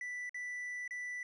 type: tone with dropouts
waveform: triangle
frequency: 1975.5 Hz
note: B6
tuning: in tune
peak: -37 dBFS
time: 0.01-1.23 s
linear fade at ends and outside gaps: 2 ms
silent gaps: 0.294-0.344 / 0.878-0.908 s
effects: resampled to 24000 Hz